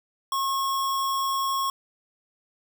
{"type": "tone with sample-and-hold", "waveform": "sine", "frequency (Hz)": 1083, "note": "C#6", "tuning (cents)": -41, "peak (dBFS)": -23, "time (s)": [0.32, 1.7], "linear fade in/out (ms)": 2, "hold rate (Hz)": 4410, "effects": []}